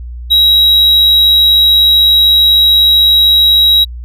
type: tone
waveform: triangle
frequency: 3849 Hz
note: B7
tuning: 45 cents flat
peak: -3 dBFS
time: 0.3-3.85 s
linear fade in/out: 20 ms
effects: added 60 Hz sine -22 dBFS peak until 4.04 s